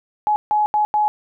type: tone bursts at uneven times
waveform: sine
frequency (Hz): 844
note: G#5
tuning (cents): +28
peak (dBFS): -14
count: 4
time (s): 0.27-0.36 / 0.51-0.66 / 0.74-0.85 / 0.94-1.08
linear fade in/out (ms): 0
effects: none